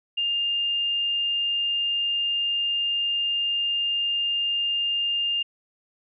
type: tone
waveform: sine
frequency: 2809 Hz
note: F7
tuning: 9 cents sharp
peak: -22 dBFS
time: 0.17-5.43 s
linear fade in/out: 10 ms
effects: none